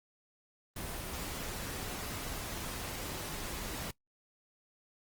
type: noise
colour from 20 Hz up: pink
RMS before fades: -40 dBFS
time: 0.76-3.91 s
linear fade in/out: 5 ms
effects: noise-tail reverb RT60 0.1 s tail -22 dB re dry + Opus 24 kbps